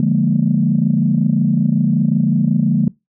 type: chord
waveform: sine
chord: Bb dominant seventh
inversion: first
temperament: equal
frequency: 146.83 / 174.61 / 207.7 / 233.1 Hz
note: D3 / F3 / Ab3 / Bb3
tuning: 0 / 0 / 0 / 0 cents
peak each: -17 dBFS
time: 0-2.88 s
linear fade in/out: 2 ms
effects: noise-tail reverb RT60 0.2 s tail -23 dB re dry + tanh soft clip ceiling -2 dBFS